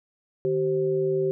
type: tone cluster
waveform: sine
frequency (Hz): 153.6 / 385.4 / 525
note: D#3 / G4 / C5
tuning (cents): -22 / -29 / +6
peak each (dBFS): -31 / -22 / -31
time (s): 0.45-1.31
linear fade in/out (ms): 0
effects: none